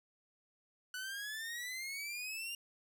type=exponential sweep; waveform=sawtooth; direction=up; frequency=1480 to 2824 Hz; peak=-37 dBFS; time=0.94-2.55 s; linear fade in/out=2 ms; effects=none